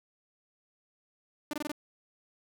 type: tone bursts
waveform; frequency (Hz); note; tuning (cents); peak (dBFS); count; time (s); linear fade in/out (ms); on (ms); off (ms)
sawtooth; 297.8; D4; +24; -28; 5; 1.51-1.717; 2; 23; 23
effects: none